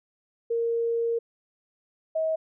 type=tone pair in turn; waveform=sine; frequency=464 / 638.1 Hz; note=A#4 / D#5; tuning=-8 / +44 cents; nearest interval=tritone; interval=552 cents; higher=second; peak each=-23 dBFS; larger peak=neither; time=0.5-1.19 / 2.15-2.36 s; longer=first; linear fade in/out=10 ms; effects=none